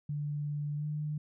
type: tone with pitch glide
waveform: sine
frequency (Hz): 147 to 150.52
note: D3 to D3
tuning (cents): +2 to +43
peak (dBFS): -32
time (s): 0.09-1.18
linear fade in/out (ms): 5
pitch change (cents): +41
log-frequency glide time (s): 0.76-0.86
effects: none